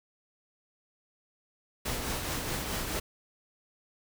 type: noise with tremolo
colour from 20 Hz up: pink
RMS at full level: -32 dBFS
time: 1.85-3 s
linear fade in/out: 10 ms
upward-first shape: triangle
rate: 4.7 Hz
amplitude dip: 40%
effects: none